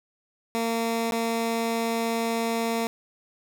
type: tone with dropouts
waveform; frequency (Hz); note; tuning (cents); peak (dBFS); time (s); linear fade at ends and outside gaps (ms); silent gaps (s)
15% pulse; 229.1; A#3; -30; -18; 0.55-2.87; 0; 1.11-1.122
effects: none